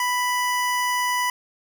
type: tone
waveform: 25% pulse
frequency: 989 Hz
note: B5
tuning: 2 cents sharp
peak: -17 dBFS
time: 0-1.3 s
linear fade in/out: 2 ms
effects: none

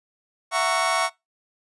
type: chord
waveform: 30% pulse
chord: F# dominant seventh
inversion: third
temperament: just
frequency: 666 / 740 / 925 / 1110 Hz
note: E5 / F#5 / A#5 / C#6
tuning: +18 / 0 / -14 / +2 cents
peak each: -23 / -25 / -27 / -21 dBFS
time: 0.51-1.1 s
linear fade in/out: 50 ms
effects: noise-tail reverb RT60 0.2 s tail -22 dB re dry + resampled to 24000 Hz

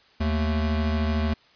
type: tone pair together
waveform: square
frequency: 77.78 / 220 Hz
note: D#2 / A3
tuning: 0 / 0 cents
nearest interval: octave + tritone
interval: 1800 cents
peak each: -24 / -28 dBFS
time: 0.2-1.34 s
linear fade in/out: 10 ms
effects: white hiss -57 dBFS RMS until 1.55 s + resampled to 11025 Hz

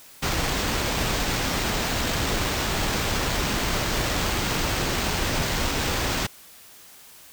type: noise with sample-and-hold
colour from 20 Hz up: pink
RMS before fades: -25 dBFS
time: 0.22-6.27 s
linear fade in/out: 10 ms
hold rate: 11025 Hz
effects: white hiss -48 dBFS RMS until 7.32 s

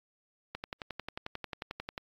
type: click train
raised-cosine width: 0.3 ms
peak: -21 dBFS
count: 17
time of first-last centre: 0.55-1.979 s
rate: 11.2 Hz
effects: AAC 32 kbps

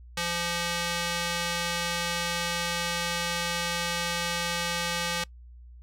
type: tone with band-pass filter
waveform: square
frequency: 172.1 Hz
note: F3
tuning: 25 cents flat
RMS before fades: -30 dBFS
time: 0.17-5.24 s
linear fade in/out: 5 ms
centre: 4200 Hz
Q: 0.58
effects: noise-tail reverb RT60 0.1 s tail -23 dB re dry + added 60 Hz sine -45 dBFS peak until 5.82 s

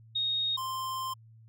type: tone pair in turn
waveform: sine / square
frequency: 3729 / 1046.4 Hz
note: A#7 / C6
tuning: 0 / 0 cents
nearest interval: octave + minor seventh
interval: 2200 cents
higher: first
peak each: -27 / -33 dBFS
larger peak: first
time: 0.15-0.57 / 0.57-1.14 s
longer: second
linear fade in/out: 10 ms
effects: added 112 Hz sine -52 dBFS peak until 1.48 s

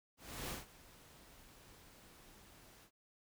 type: noise with ADSR envelope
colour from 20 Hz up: pink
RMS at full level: -42 dBFS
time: 0.17-2.91 s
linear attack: 330 ms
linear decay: 150 ms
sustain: -19 dB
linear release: 76 ms
effects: none

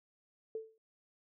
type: tone with exponential decay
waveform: sine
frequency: 442.7 Hz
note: A4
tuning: 11 cents sharp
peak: -34 dBFS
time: 0.55-0.78 s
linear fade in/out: 2 ms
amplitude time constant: 49 ms
effects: none

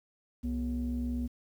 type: tone pair together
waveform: sine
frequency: 65.16 / 242.5 Hz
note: C2 / B3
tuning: -7 / -31 cents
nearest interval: octave + major seventh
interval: 2276 cents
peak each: -32 / -31 dBFS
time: 0.43-1.28 s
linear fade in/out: 20 ms
effects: tanh soft clip ceiling -26 dBFS + 10-bit

